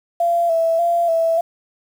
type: tone with vibrato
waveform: sine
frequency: 672 Hz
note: E5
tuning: 33 cents sharp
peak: -14 dBFS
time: 0.2-1.41 s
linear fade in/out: 5 ms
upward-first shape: square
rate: 1.7 Hz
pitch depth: 35 cents each way
effects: 7-bit